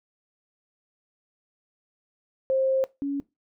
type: tone pair in turn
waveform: sine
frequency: 530 / 280.8 Hz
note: C5 / C#4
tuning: +22 / +22 cents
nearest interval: major seventh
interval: 1100 cents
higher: first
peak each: -20 / -25 dBFS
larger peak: first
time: 2.5-2.84 / 3.02-3.2 s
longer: first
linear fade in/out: 0 ms
effects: noise-tail reverb RT60 0.2 s tail -19 dB re dry